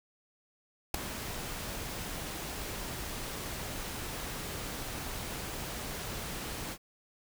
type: noise with ADSR envelope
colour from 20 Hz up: pink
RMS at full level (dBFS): -25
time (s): 0.94-6.78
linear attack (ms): 5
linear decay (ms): 3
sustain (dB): -14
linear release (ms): 60
effects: none

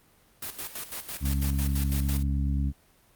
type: noise with tremolo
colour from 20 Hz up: white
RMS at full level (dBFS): -35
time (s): 0.42-2.23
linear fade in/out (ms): 5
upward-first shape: square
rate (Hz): 6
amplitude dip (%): 70
type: harmonic tone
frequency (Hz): 69.3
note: C#2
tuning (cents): 0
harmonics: 1 / 2 / 3 / 4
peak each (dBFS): -25 / -31 / -35 / -37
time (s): 1.2-2.73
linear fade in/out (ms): 50
effects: pink hiss -61 dBFS RMS until 3.15 s + Opus 32 kbps

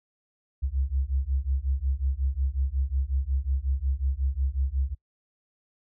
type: beating tone pair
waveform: sine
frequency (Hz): 64.6 / 70.1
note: C2 / C#2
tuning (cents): -21 / +20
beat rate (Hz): 5.5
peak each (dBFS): -27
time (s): 0.62-4.95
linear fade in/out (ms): 20
effects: noise-tail reverb RT60 0.1 s tail -24 dB re dry

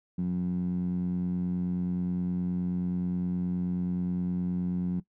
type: tone with band-pass filter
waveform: 15% pulse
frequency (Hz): 89.5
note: F2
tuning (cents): +43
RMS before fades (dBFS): -29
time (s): 0.18-5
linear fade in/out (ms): 5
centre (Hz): 180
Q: 4.2
effects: noise-tail reverb RT60 0.1 s tail -18 dB re dry

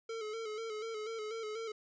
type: tone with vibrato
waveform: square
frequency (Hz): 439.9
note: A4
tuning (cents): 0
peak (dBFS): -39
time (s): 0.09-1.72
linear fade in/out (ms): 5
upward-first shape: square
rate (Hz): 4.1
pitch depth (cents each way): 51
effects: resampled to 16000 Hz

